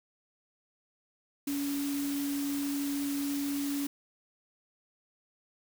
sine tone in noise, 282.9 Hz, C#4, 35 cents sharp, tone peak -30 dBFS, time 1.47-3.87 s, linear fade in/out 5 ms, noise white, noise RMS -41 dBFS, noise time 1.47-3.87 s, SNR +8 dB, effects none

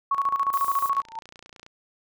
sine tone with tremolo, 1108.7 Hz, C#6, in tune, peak -19 dBFS, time 0.11-1.02 s, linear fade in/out 5 ms, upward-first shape square, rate 14 Hz, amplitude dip 70%
violet noise, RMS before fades -36 dBFS, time 0.53-0.89 s, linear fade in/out 0 ms
click train, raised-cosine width 0.2 ms, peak -28 dBFS, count 22, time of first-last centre 0.95-1.664 s, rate 29.4 Hz
sine tone with exponential growth, 900 Hz, A5, 39 cents sharp, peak -27 dBFS, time 1.01-1.19 s, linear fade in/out 2 ms, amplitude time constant 38 ms
effects none

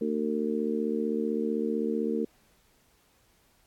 harmonic tone, 75.7 Hz, D#2, 47 cents flat, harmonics 3 / 4 / 5 / 6, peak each -30 / -33 / -34 / -31 dBFS, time 0.01-2.25 s, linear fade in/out 5 ms, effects pink hiss -65 dBFS RMS until 3.66 s + AAC 64 kbps

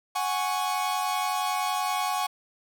45% pulse chord, F# suspended second, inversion none, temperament equal, 740 / 830.6 / 1108.7 Hz, F#5 / G#5 / C#6, 0 / 0 / 0 cents, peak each -30 dBFS, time 0.15-2.27 s, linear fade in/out 10 ms, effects none

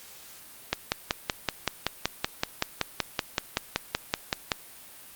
click train, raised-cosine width 0.2 ms, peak -6 dBFS, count 21, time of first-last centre 0.73-4.518 s, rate 5.28 Hz, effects white hiss -48 dBFS RMS until 5.15 s + Opus 48 kbps

